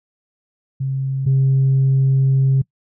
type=tone pair in turn; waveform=sine; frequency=134.3 / 134.3 Hz; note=C3 / C3; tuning=+46 / +46 cents; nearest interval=unison; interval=0 cents; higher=neither; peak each=-18 / -10 dBFS; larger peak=second; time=0.8-1.26 / 1.26-2.62 s; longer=second; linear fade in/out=10 ms; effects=noise-tail reverb RT60 0.1 s tail -23 dB re dry + tanh soft clip ceiling -9 dBFS